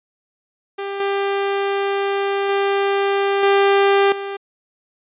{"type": "tone with level steps", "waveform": "sawtooth", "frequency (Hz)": 397, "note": "G4", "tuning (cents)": 22, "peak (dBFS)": [-20, -14, -12, -8, -21], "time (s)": [0.78, 4.37], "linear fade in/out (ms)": 10, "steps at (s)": [1, 2.49, 3.43, 4.12], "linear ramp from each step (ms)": 2, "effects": ["resampled to 8000 Hz"]}